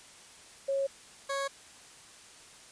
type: tone pair in turn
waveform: sine / 20% pulse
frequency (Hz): 548 / 551.8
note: C#5 / C#5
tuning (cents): -20 / -8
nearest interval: unison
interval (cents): 12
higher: second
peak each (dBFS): -27 / -26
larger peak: second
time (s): 0.68-0.87 / 1.29-1.48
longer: neither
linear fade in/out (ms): 10
effects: white hiss -53 dBFS RMS until 2.71 s + resampled to 22050 Hz